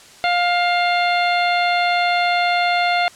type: harmonic tone with a mistuned harmonic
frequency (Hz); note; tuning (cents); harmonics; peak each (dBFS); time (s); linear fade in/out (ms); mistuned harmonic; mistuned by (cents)
705; F5; +16; 1 / 2 / 3 / 4 / 5 / 6; -17 / -24 / -22 / -28 / -28 / -29; 0.24-3.08; 0; 4; -36
effects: white hiss -44 dBFS RMS until 3.15 s + low-pass 8000 Hz 12 dB/octave